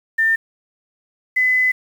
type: tone pair in turn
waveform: sine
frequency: 1801 / 2015 Hz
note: A6 / B6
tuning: +40 / +34 cents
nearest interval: major second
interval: 194 cents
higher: second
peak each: -13 dBFS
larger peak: neither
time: 0.18-0.36 / 1.36-1.72 s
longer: second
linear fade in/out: 10 ms
effects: 7-bit